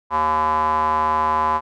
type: tone with band-pass filter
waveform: square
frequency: 77.78 Hz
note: D#2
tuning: in tune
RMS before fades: -19 dBFS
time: 0.1-1.61 s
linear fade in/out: 50 ms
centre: 1000 Hz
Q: 8
effects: none